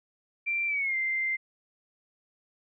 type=tone with pitch glide; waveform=sine; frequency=2357 to 2088 Hz; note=D7 to C7; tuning=+6 to -4 cents; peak=-26 dBFS; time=0.46-1.37 s; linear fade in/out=20 ms; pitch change=-210 cents; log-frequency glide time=0.67-0.96 s; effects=none